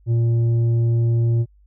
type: tone with tanh clipping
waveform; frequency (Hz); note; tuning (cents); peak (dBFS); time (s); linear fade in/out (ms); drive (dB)
sine; 116.5; A#2; -1; -16; 0.06-1.46; 50; 6
effects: added 50 Hz sine -50 dBFS peak until 1.66 s

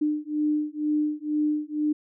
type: beating tone pair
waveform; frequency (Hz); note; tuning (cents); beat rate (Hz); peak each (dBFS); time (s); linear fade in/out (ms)
sine; 300 / 302.1; D4 / D4; +37 / +49; 2.1; -26; 0.01-1.93; 10
effects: none

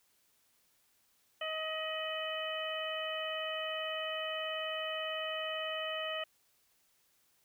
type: harmonic tone with a mistuned harmonic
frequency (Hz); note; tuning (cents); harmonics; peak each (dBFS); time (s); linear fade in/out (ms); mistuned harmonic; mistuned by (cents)
632; D#5; +27; 1 / 2 / 3 / 4 / 5; -39 / -43 / -43 / -45 / -40; 1.41-6.24; 5; 5; -86
effects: white hiss -72 dBFS RMS until 7.44 s

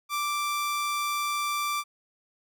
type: tone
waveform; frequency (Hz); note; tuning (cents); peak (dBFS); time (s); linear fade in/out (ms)
sawtooth; 1174; D6; -1; -23; 0.09-1.84; 50
effects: none

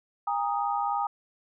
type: chord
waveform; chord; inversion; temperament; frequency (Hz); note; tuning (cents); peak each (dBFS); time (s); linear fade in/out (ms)
sine; Ab suspended second; none; equal with one note detuned; 809.3 / 932.3 / 1244.5; Ab5 / Bb5 / Eb6; -45 / 0 / 0; -28 / -31 / -31; 0.27-1.07; 5
effects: none

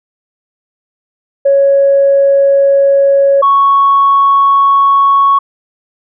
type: tone pair in turn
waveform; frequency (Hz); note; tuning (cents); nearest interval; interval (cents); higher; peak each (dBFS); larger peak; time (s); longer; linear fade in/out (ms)
sine; 554.4 / 1108.8; C#5 / C#6; 0 / 0; octave; 1200; second; -4; neither; 1.45-3.42 / 3.42-5.39; neither; 10
effects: tanh soft clip ceiling 0 dBFS

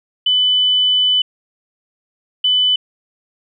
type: tone bursts at uneven times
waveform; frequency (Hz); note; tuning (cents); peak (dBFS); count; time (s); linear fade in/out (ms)
sine; 3000; F#7; +23; -11; 2; 0.26-1.22 / 2.44-2.76; 5
effects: none

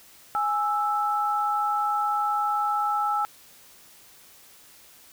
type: tone pair together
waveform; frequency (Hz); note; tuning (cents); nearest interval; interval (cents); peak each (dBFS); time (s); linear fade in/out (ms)
sine; 830.6 / 1318.5; G#5 / E6; 0 / 0; minor sixth; 800; -25; 0.35-3.25; 0
effects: white hiss -52 dBFS RMS until 5.12 s

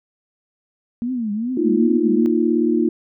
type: tone with vibrato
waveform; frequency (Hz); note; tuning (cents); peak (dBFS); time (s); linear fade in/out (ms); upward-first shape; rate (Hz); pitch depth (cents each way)
sine; 229.6; A#3; -26; -20; 1.02-2.26; 0; triangle; 2.5; 230
type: chord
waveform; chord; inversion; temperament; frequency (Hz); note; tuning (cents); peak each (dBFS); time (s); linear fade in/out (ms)
sine; Bb suspended fourth; none; equal; 233.1 / 311.1 / 349.2; Bb3 / Eb4 / F4; 0 / 0 / 0; -19; 1.57-2.89; 5
effects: none

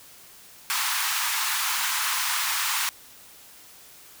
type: high-pass noise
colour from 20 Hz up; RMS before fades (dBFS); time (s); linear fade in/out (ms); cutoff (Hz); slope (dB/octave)
pink; -26; 0.7-2.89; 0; 910; 48
effects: white hiss -49 dBFS RMS until 4.2 s

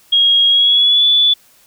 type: tone with pitch glide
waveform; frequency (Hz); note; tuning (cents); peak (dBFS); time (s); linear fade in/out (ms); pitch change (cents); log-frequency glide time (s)
sine; 3279 to 3460; G#7 to A7; -23 to -30; -8; 0.12-1.34; 10; +93; 0.48-1.06
effects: white hiss -50 dBFS RMS until 1.66 s

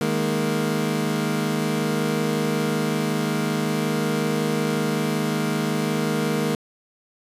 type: chord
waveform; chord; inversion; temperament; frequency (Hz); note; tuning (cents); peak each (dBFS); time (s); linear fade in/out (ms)
25% pulse; D# suspended fourth; none; equal; 155.56 / 207.7 / 233.1; D#3 / G#3 / A#3; 0 / 0 / 0; -22; 0.01-6.55; 2
effects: resampled to 32000 Hz

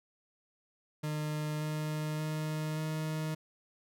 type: tone with pitch steps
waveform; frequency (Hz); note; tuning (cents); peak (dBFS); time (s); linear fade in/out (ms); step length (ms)
40% pulse; 151.9 / 153.31 / 154.73 / 156.17; D#3 / D#3 / D#3 / D#3; -41 / -25 / -9 / +7; -32; 1.03-3.35; 10; 580
effects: none

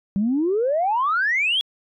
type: exponential sweep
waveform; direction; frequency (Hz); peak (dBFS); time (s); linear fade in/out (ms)
sine; up; 190 to 3398; -17; 0.16-1.61; 0
effects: tanh soft clip ceiling -13 dBFS

